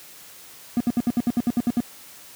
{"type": "tone bursts", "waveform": "triangle", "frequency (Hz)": 240, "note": "B3", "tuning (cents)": -49, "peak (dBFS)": -15, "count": 11, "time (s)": [0.77, 1.803], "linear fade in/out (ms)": 0, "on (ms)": 33, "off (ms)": 67, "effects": ["white hiss -45 dBFS RMS until 2.35 s", "high-pass 80 Hz 12 dB/octave"]}